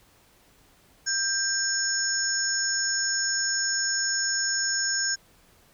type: tone cluster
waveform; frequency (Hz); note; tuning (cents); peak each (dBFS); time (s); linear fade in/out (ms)
sine; 1582 / 5330 / 6690; G6 / E8 / G#8; +15 / +18 / +12; -28; 1.06-5.16; 20
effects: pink hiss -59 dBFS RMS until 5.73 s